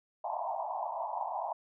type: band-pass noise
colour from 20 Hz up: white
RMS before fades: -36 dBFS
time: 0.24-1.53 s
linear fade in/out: 5 ms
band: 630 to 1000 Hz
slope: 96 dB/octave
effects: none